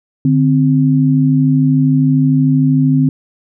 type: tone pair together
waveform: sine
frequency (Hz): 148.58 / 261.6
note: D3 / C4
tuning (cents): +20 / 0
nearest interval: minor seventh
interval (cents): 980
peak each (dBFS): -11 / -11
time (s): 0.25-3.09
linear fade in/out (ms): 2
effects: none